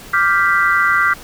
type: chord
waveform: sine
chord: G dominant seventh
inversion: second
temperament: equal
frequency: 1174.7 / 1396.9 / 1568 / 1975.5 Hz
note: D6 / F6 / G6 / B6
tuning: 0 / 0 / 0 / 0 cents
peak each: -17 / -16 / -17 / -18 dBFS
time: 0.13-1.14 s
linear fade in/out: 10 ms
effects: pink hiss -37 dBFS RMS until 1.23 s